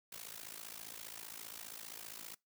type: noise with amplitude modulation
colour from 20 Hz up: white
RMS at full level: -45 dBFS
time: 0.12-2.35 s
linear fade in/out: 5 ms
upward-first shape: sine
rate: 55.1 Hz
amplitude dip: 90%
effects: noise-tail reverb RT60 0.2 s tail -24 dB re dry + high-pass 100 Hz 12 dB/octave